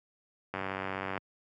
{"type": "click train", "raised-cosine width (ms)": 0.5, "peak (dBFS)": -19, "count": 62, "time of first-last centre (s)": [0.54, 1.177], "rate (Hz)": 95.7, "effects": ["high-pass 100 Hz 12 dB/octave"]}